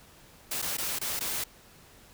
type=noise with dropouts; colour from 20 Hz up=white; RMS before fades=-32 dBFS; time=0.51-1.44 s; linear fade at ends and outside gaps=5 ms; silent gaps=0.618-0.624 / 0.771-0.781 / 0.988-1.012 / 1.194-1.207 s; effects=pink hiss -55 dBFS RMS until 2.13 s

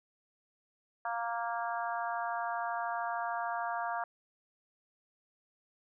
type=harmonic tone; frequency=233.1 Hz; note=A#3; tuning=in tune; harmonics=3 / 4 / 5 / 6 / 7; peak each=-36 / -38 / -40 / -42 / -43 dBFS; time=1.05-4.04 s; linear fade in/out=2 ms; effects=none

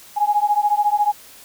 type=beating tone pair; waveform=sine; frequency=824 / 838 Hz; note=G#5 / G#5; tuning=-14 / +15 cents; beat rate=14 Hz; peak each=-18 dBFS; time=0.16-1.13 s; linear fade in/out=20 ms; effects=white hiss -44 dBFS RMS until 1.44 s

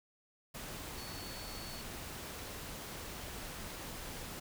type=tone in noise; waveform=sine; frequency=4435 Hz; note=C#8; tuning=in tune; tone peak=-50 dBFS; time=0.97-1.82 s; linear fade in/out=10 ms; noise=pink; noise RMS=-45 dBFS; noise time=0.54-4.4 s; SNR=-8 dB; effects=none

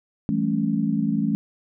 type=chord; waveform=sine; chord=A dominant seventh; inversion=second; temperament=equal with one note detuned; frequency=164.81 / 196 / 216 / 277.2 Hz; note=E3 / G3 / A3 / C#4; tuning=0 / 0 / -32 / 0 cents; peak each=-27 / -27 / -23 / -26 dBFS; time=0.29-1.35 s; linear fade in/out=0 ms; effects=none

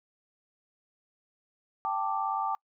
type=chord; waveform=sine; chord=G suspended second; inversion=none; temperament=just; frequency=784 / 882 / 1176 Hz; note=G5 / A5 / D6; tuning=0 / +4 / +2 cents; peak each=-32 dBFS; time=1.85-2.55 s; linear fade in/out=0 ms; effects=noise-tail reverb RT60 0.1 s tail -26 dB re dry

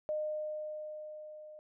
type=tone with level ramp; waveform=sine; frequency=611 Hz; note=D#5; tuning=32 cents flat; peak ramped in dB=-31 to -48 dBFS; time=0.09-1.59 s; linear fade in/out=0 ms; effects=none

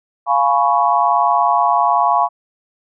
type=chord; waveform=sine; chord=C# dominant seventh; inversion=first; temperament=equal with one note detuned; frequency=698.5 / 838.3 / 987.8 / 1108.7 Hz; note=E#5 / G#5 / B5 / C#6; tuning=0 / +16 / 0 / 0 cents; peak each=-17 dBFS; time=0.26-2.29 s; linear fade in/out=50 ms; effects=none

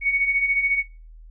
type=beating tone pair; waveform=sine; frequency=2217 / 2231 Hz; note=C#7 / C#7; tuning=0 / +11 cents; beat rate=14 Hz; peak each=-26 / -19 dBFS; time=0.01-0.84 s; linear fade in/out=50 ms; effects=noise-tail reverb RT60 0.3 s tail -20 dB re dry + added 40 Hz sine -41 dBFS peak until 1.3 s

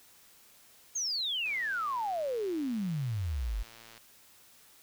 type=exponential sweep; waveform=sine; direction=down; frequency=6640 to 43.6 Hz; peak=-30 dBFS; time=0.95-3.63 s; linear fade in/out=10 ms
type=click train; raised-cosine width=0.2 ms; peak=-34 dBFS; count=288; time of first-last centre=1.46-3.978 s; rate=114 Hz
effects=white hiss -59 dBFS RMS until 4.82 s

